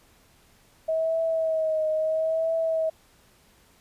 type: tone with vibrato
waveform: sine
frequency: 639 Hz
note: D#5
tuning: 46 cents sharp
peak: -22 dBFS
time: 0.88-2.9 s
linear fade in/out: 10 ms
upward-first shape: triangle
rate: 0.75 Hz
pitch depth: 45 cents each way
effects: pink hiss -59 dBFS RMS until 3.8 s + resampled to 32000 Hz